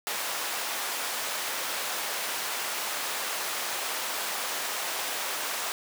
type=high-pass noise; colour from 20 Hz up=pink; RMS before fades=-32 dBFS; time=0.07-5.72 s; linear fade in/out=0 ms; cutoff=700 Hz; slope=12 dB/octave; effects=none